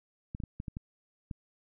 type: clicks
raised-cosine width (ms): 5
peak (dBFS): -25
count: 7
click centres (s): 0.349 / 0.402 / 0.437 / 0.601 / 0.682 / 0.769 / 1.312
effects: none